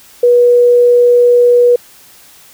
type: tone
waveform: sine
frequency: 485.2 Hz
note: B4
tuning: 31 cents flat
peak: -4 dBFS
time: 0.23-1.76 s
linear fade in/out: 5 ms
effects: white hiss -41 dBFS RMS until 2.53 s